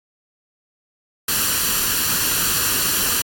white noise with comb filter, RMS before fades -19 dBFS, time 1.28-3.22 s, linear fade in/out 5 ms, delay 0.69 ms, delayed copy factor +0.6, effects AAC 64 kbps

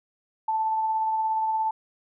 sine tone with tremolo, 880 Hz, A5, in tune, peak -21 dBFS, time 0.48-1.71 s, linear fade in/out 5 ms, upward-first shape triangle, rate 17 Hz, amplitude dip 30%, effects none

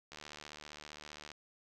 click train, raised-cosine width 0.2 ms, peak -30 dBFS, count 91, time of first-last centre 0.12-1.317 s, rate 75.2 Hz, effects none

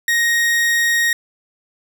40% pulse tone, 1872 Hz, A#6, 7 cents sharp, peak -13 dBFS, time 0.08-1.13 s, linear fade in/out 2 ms, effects none

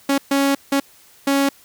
sawtooth tone bursts at uneven times, 277.2 Hz, C#4, in tune, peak -11 dBFS, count 4, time 0.09-0.18 / 0.31-0.55 / 0.72-0.8 / 1.27-1.49 s, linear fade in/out 5 ms, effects white hiss -50 dBFS RMS until 1.64 s

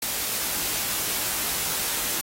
white noise with comb filter, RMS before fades -27 dBFS, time 0.02-2.21 s, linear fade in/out 5 ms, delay 19 ms, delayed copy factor +0.5, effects AAC 48 kbps

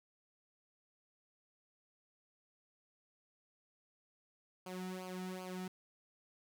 sawtooth tone with flanger, 184.4 Hz, F#3, 6 cents flat, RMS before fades -44 dBFS, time 4.66-5.68 s, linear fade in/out 5 ms, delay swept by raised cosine 0.53 to 1.93 ms, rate 2.6 Hz, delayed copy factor -0.8, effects none

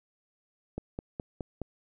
click train, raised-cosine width 2 ms, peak -21 dBFS, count 5, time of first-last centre 0.78-1.617 s, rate 4.78 Hz, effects none

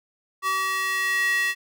square tone with high-pass filter sweep, 381 Hz, G4, 49 cents flat, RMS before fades -24 dBFS, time 0.42-1.55 s, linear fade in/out 50 ms, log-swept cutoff 1300 to 2100 Hz, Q 5, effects none

